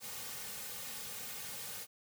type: noise with comb filter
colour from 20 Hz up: white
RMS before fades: -44 dBFS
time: 0-1.87 s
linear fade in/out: 50 ms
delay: 3 ms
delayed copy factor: -0.85
effects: none